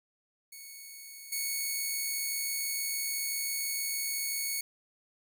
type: tone with level steps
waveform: 5% pulse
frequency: 2217 Hz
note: C#7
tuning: in tune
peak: -35 / -21 dBFS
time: 0.52-4.61 s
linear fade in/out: 5 ms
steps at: 1.32 s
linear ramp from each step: 5 ms
effects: none